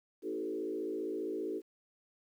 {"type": "tone with frequency modulation", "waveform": "sine", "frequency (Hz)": 376, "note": "F#4", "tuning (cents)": 28, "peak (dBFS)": -34, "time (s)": [0.22, 1.62], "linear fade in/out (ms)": 50, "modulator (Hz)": 55.1, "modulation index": 1.4, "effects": ["11-bit"]}